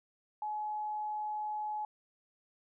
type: tone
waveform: sine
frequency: 848 Hz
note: G#5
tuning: 36 cents sharp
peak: -34 dBFS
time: 0.42-1.85 s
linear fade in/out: 2 ms
effects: none